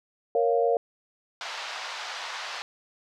sine chord, Bb minor, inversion none, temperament equal, 466.2 / 554.4 / 698.5 Hz, Bb4 / Db5 / F5, 0 / 0 / 0 cents, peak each -23 / -26 / -26 dBFS, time 0.35-0.77 s, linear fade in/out 2 ms
pink band-pass noise, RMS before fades -36 dBFS, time 1.41-2.62 s, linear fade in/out 0 ms, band 730 to 5400 Hz, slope 24 dB/octave
effects none

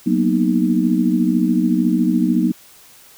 sine chord, B major seventh, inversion second, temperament equal, 185 / 233.1 / 246.9 / 311.1 Hz, F#3 / A#3 / B3 / D#4, 0 / 0 / 0 / 0 cents, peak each -19 dBFS, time 0.06-2.52 s, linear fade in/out 10 ms, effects white hiss -46 dBFS RMS until 3.17 s

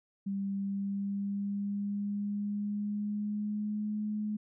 sine tone with pitch glide, 197.2 to 211.4 Hz, G3 to G#3, +11 to +31 cents, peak -31 dBFS, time 0.26-4.37 s, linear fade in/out 10 ms, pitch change +120 cents, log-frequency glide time 0.55-3.98 s, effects none

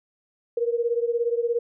sine beating tone pair, 466 / 483 Hz, A#4 / B4, -1 / -39 cents, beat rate 17 Hz, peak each -23 / -26 dBFS, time 0.57-1.59 s, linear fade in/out 5 ms, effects none

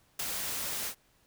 white noise with ADSR envelope, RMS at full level -31 dBFS, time 0.19-0.95 s, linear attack 8 ms, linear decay 7 ms, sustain -4 dB, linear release 77 ms, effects pink hiss -67 dBFS RMS until 1.26 s

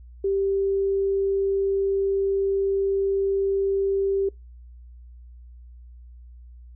sine tone, 392 Hz, G4, in tune, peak -20 dBFS, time 0.24-4.29 s, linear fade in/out 5 ms, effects noise-tail reverb RT60 0.2 s tail -25 dB re dry + added 60 Hz sine -42 dBFS peak until 6.75 s

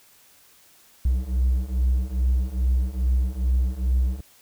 triangle beating tone pair, 61.74 / 64.14 Hz, B1 / C2, 0 / -34 cents, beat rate 2.4 Hz, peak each -21 / -19 dBFS, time 1.05-4.21 s, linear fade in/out 5 ms, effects tanh soft clip ceiling -11 dBFS + white hiss -55 dBFS RMS until 4.41 s

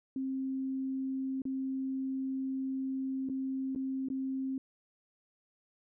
sine tone with dropouts, 265.4 Hz, C4, 25 cents sharp, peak -32 dBFS, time 0.16-4.58 s, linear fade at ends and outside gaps 2 ms, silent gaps 1.419-1.453 / 3.289-3.297 / 3.75-3.759 / 4.086-4.101 s, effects none

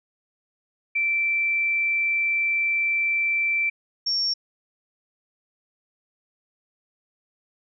sine tone pair in turn, 2338 / 5494 Hz, D7 / F8, -8 / -29 cents, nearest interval octave + minor third, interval 1479 cents, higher second, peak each -20 / -21 dBFS, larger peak first, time 0.95-3.7 / 4.06-4.34 s, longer first, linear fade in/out 10 ms, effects none

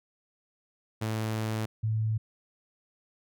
sawtooth / sine tone pair in turn, 109.8 / 109.8 Hz, A2 / A2, -3 / -3 cents, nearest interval unison, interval 0 cents, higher neither, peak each -25 dBFS, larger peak neither, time 1.01-1.66 / 1.83-2.18 s, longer first, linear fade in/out 10 ms, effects none

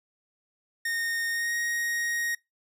45% pulse tone with pitch glide, 1843 to 1875.2 Hz, A#6 to A#6, -20 to +10 cents, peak -27 dBFS, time 0.85-2.35 s, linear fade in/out 5 ms, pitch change +30 cents, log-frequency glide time 1.3-1.54 s, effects noise-tail reverb RT60 0.2 s tail -24 dB re dry

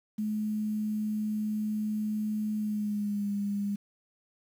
sine tone with pitch glide, 213.2 to 202.4 Hz, G#3 to G#3, +46 to -44 cents, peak -28 dBFS, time 0.18-3.76 s, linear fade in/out 10 ms, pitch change -90 cents, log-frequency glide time 2.57-3.31 s, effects 9-bit

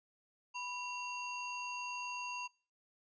square ring-modulated tone, 1864.7 Hz, A#6, in tune, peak -37 dBFS, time 0.54-2.48 s, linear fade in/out 20 ms, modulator 879 Hz, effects noise-tail reverb RT60 0.4 s tail -25 dB re dry + resampled to 16000 Hz

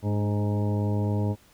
harmonic tone with a mistuned harmonic, 103.83 Hz, G#2, in tune, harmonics 1 / 2 / 3 / 4 / 5 / 6 / 8 / 9, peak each -24 / -30 / -34 / -36 / -38 / -40 / -42 / -43 dBFS, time 0.02-1.36 s, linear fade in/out 50 ms, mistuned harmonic 3, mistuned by -36 cents, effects pink hiss -58 dBFS RMS until 1.53 s

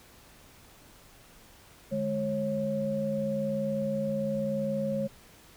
sine tone cluster, 149.7 / 210.6 / 546 Hz, D3 / G#3 / C#5, +33 / +24 / -26 cents, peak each -37 / -31 / -30 dBFS, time 1.91-5.08 s, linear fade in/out 20 ms, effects pink hiss -55 dBFS RMS until 5.56 s

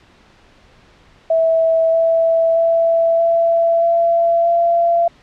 sine tone with pitch steps, 653 / 658.7 / 664.4 / 670.2 / 676 / 681.9 Hz, E5 / E5 / E5 / E5 / E5 / F5, -17 / -1 / +13 / +29 / +43 / -42 cents, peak -11 dBFS, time 1.3-5.08 s, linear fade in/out 5 ms, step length 630 ms, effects pink hiss -49 dBFS RMS until 5.22 s + low-pass 4000 Hz 12 dB/octave

